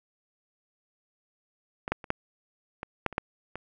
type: clicks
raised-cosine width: 0.5 ms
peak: -17 / -10 / -27 / -10 / -20 / -10 / -25 / -11 / -21 dBFS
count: 9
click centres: 1.879 / 1.92 / 2.042 / 2.104 / 2.831 / 3.063 / 3.127 / 3.181 / 3.556 s
effects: none